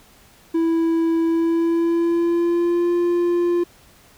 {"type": "tone with pitch glide", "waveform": "triangle", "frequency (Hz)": [329.6, 348], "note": ["E4", "F4"], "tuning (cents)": [0, -6], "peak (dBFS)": -14, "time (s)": [0.54, 3.64], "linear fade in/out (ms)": 10, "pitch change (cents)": 94, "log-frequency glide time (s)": [1.25, 2.93], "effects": ["pink hiss -51 dBFS RMS until 4.17 s"]}